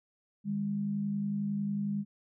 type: tone pair together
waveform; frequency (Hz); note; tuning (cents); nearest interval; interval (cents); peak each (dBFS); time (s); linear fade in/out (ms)
sine; 151.4 / 202.4; D#3 / G#3; -47 / -44; perfect fourth; 503; -39 / -30; 0.44-2.05; 50
effects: none